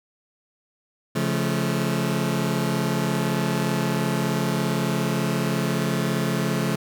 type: chord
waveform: sawtooth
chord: Db augmented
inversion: none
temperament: just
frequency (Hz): 138.59 / 173.24 / 216.5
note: Db3 / F3 / A3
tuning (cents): 0 / -14 / -28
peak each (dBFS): -22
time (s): 1.15-6.76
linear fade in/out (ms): 10
effects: none